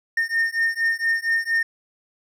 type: beating tone pair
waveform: triangle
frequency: 1824 / 1828.3 Hz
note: A#6 / A#6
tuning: -38 / -34 cents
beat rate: 4.3 Hz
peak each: -21 dBFS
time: 0.17-1.63 s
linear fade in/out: 5 ms
effects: none